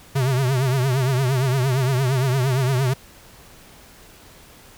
square tone with vibrato, 130.81 Hz, C3, in tune, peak -18 dBFS, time 0.15-2.94 s, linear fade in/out 10 ms, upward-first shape triangle, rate 8.7 Hz, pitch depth 130 cents each way, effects pink hiss -47 dBFS RMS until 4.77 s

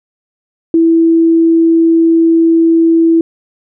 sine tone, 329.6 Hz, E4, in tune, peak -5 dBFS, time 0.74-3.21 s, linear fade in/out 2 ms, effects none

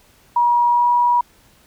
sine tone with pitch glide, 958 to 965.8 Hz, A#5 to B5, +47 to -39 cents, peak -12 dBFS, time 0.36-1.21 s, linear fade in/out 5 ms, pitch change +14 cents, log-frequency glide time 0.69-0.88 s, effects pink hiss -53 dBFS RMS until 1.66 s

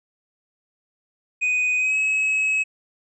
triangle tone with pitch glide, 2493 to 2566 Hz, D#7 to E7, +3 to -47 cents, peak -17 dBFS, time 1.41-2.64 s, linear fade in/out 20 ms, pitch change +50 cents, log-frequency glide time 1.77-1.97 s, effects resampled to 24000 Hz

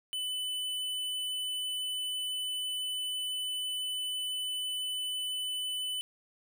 square tone, 3002 Hz, F#7, 24 cents sharp, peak -33 dBFS, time 0.13-6.01 s, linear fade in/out 0 ms, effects none

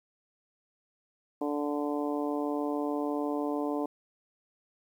harmonic tone, 146.4 Hz, D3, 5 cents flat, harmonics 2 / 3 / 4 / 5 / 6 / 7, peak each -31 / -35 / -37 / -39 / -41 / -42 dBFS, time 1.41-3.86 s, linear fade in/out 5 ms, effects 10-bit

